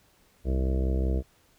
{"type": "harmonic tone", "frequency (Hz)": 65.3, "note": "C2", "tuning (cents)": -3, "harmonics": [1, 2, 3, 4, 5, 6, 7, 8, 9, 10], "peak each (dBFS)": [-24, -36, -35, -42, -36, -40, -38, -46, -44, -44], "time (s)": [0.44, 1.23], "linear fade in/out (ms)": 50, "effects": ["pink hiss -63 dBFS RMS until 1.58 s"]}